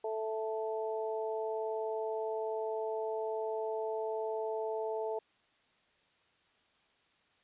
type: harmonic tone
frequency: 219.7 Hz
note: A3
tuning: 2 cents flat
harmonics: 2 / 3 / 4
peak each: -35 / -39 / -41 dBFS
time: 0.04-5.19 s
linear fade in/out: 5 ms
effects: white hiss -70 dBFS RMS until 7.43 s + resampled to 8000 Hz